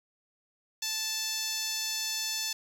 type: tone with band-pass filter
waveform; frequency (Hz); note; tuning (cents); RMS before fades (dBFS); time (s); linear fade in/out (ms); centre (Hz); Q
10% pulse; 879; A5; -2; -33; 0.82-2.53; 5; 7200; 1.5
effects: 10-bit